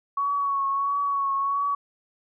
sine tone with vibrato, 1116 Hz, C#6, 11 cents sharp, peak -22 dBFS, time 0.17-1.75 s, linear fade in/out 5 ms, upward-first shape triangle, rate 1.5 Hz, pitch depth 34 cents each way, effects none

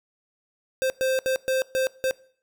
square tone bursts at uneven times, 523.3 Hz, C5, in tune, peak -22 dBFS, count 6, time 0.82-0.9 / 1.01-1.19 / 1.26-1.36 / 1.48-1.62 / 1.75-1.87 / 2.04-2.11 s, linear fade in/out 0 ms, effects noise-tail reverb RT60 0.5 s tail -21 dB re dry

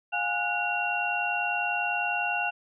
sine tone cluster, 712 / 822 / 1464 / 2750 Hz, F5 / G#5 / F#6 / F7, +33 / -18 / -19 / -27 cents, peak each -32 / -32 / -32 / -29 dBFS, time 0.12-2.51 s, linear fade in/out 20 ms, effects none

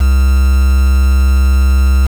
triangle tone with quantisation, 66 Hz, C2, 16 cents sharp, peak -4 dBFS, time 0-2.07 s, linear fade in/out 10 ms, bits 4, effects none

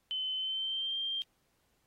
sine tone with pitch glide, 3050 to 3176 Hz, G7 to G7, -48 to +22 cents, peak -32 dBFS, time 0.11-1.22 s, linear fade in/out 0 ms, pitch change +70 cents, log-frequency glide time 0.36-0.96 s, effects pink hiss -75 dBFS RMS until 1.86 s + AAC 48 kbps

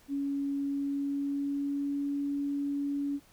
sine tone with pitch glide, 280 to 283.4 Hz, C#4 to C#4, +18 to +38 cents, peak -29 dBFS, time 0.08-3.2 s, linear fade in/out 50 ms, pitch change +20 cents, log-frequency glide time 0.65-2.1 s, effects pink hiss -61 dBFS RMS until 3.32 s

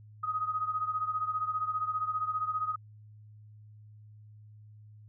sine beating tone pair, 1251 / 1266 Hz, D#6 / D#6, +9 / +30 cents, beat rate 15 Hz, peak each -31 / -35 dBFS, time 0.23-2.76 s, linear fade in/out 10 ms, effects added 106 Hz sine -50 dBFS peak until 5.08 s

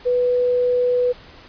sine tone, 493.9 Hz, B4, in tune, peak -15 dBFS, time 0.05-1.13 s, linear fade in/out 20 ms, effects pink hiss -44 dBFS RMS until 1.48 s + resampled to 11025 Hz

